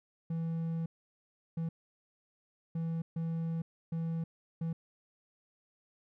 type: tone bursts at uneven times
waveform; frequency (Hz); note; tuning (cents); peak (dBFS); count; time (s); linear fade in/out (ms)
triangle; 164.5; E3; -3; -30; 6; 0.3-0.86 / 1.57-1.69 / 2.75-3.02 / 3.16-3.62 / 3.92-4.24 / 4.61-4.73; 5
effects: none